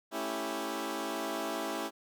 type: chord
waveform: 15% pulse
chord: A dominant seventh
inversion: none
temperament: equal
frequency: 220 / 277.2 / 329.6 / 392 Hz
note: A3 / C#4 / E4 / G4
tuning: 0 / 0 / 0 / 0 cents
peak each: -36 / -33 / -31 / -34 dBFS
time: 0.11-1.91 s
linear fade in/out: 50 ms
effects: none